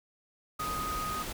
sine tone in noise, 1246 Hz, D#6, 2 cents sharp, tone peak -33 dBFS, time 0.59-1.23 s, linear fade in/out 10 ms, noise pink, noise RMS -38 dBFS, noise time 0.59-1.33 s, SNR +2 dB, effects none

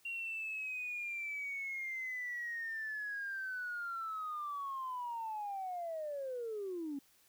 sine linear sweep, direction down, 2764 to 269.4 Hz, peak -37 dBFS, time 0.05-6.99 s, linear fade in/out 5 ms, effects tanh soft clip ceiling -33 dBFS + white hiss -68 dBFS RMS until 7.28 s

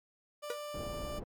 30% pulse tone, 591 Hz, D5, 11 cents sharp, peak -37 dBFS, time 0.42-1.2 s, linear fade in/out 20 ms
45% pulse tone with exponential decay, 483.9 Hz, B4, 35 cents flat, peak -31 dBFS, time 0.5-0.6 s, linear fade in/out 2 ms, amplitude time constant 20 ms
pink low-pass noise, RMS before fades -42 dBFS, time 0.74-1.24 s, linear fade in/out 5 ms, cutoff 570 Hz, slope 12 dB/octave
effects MP3 96 kbps

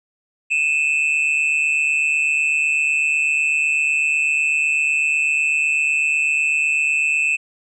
triangle tone pair together, 2495 / 2643 Hz, D#7 / E7, +4 / +4 cents, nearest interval minor second, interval 100 cents, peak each -19 / -16 dBFS, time 0.5-7.37 s, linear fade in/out 20 ms, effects resampled to 22050 Hz

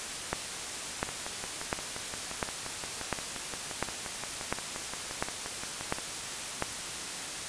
two click trains, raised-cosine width 0.5 ms, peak -21 / -12 dBFS, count 29 / 10, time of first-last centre 1.09-5.985 / 0.33-6.624 s, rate 5.72 / 1.43 Hz, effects white hiss -37 dBFS RMS until 7.48 s + resampled to 22050 Hz

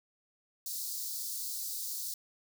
white high-pass noise, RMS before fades -38 dBFS, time 0.66-2.14 s, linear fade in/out 2 ms, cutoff 4100 Hz, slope 48 dB/octave, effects none

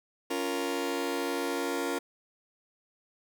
sawtooth chord, Bb minor, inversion first, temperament just, 279.7 / 349.6 / 466.2 Hz, Db4 / F4 / Bb4, +16 / +2 / 0 cents, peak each -30 dBFS, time 0.3-1.99 s, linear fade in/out 10 ms, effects none

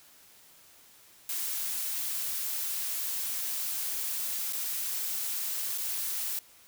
blue noise with dropouts, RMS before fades -33 dBFS, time 1.29-6.39 s, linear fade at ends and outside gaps 2 ms, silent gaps 4.526-4.531 / 5.778-5.781 s, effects white hiss -57 dBFS RMS until 6.67 s

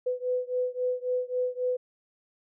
sine beating tone pair, 499.2 / 502.9 Hz, B4 / B4, +19 / +31 cents, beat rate 3.7 Hz, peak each -29 / -30 dBFS, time 0.06-1.77 s, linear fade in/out 10 ms, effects none

